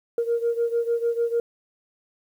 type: beating tone pair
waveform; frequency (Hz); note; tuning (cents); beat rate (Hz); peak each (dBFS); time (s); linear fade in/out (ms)
sine; 466.2 / 472.9; A#4 / A#4; 0 / +25; 6.7; -22 / -25; 0.18-1.4; 2
effects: tanh soft clip ceiling -15 dBFS + 9-bit